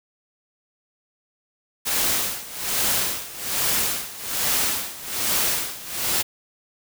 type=noise with tremolo; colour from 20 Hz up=white; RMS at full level=-21 dBFS; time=1.85-6.23 s; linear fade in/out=20 ms; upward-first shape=sine; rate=1.2 Hz; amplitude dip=85%; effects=none